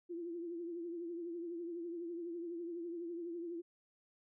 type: tone with vibrato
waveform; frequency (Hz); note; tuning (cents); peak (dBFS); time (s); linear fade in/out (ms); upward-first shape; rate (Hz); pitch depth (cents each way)
sine; 341.2; F4; -40; -40; 0.09-3.62; 20; triangle; 12; 74
effects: none